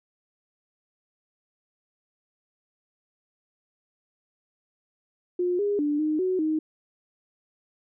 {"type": "tone with pitch steps", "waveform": "sine", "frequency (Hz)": [357, 408.5, 294.1, 307.4, 370.9, 312], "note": ["F4", "G#4", "D4", "D#4", "F#4", "D#4"], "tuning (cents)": [38, -29, 3, -21, 4, 5], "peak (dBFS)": -22, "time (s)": [5.39, 6.59], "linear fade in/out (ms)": 5, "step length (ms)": 200, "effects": []}